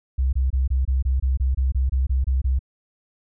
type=tone bursts; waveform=sine; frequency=65.3 Hz; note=C2; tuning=3 cents flat; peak=-17 dBFS; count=14; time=0.18-2.592 s; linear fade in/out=10 ms; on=150 ms; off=24 ms; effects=none